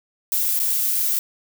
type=noise with dropouts; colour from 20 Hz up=violet; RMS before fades=-21 dBFS; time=0.32-1.19 s; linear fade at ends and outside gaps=1 ms; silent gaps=0.592-0.599 s; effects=none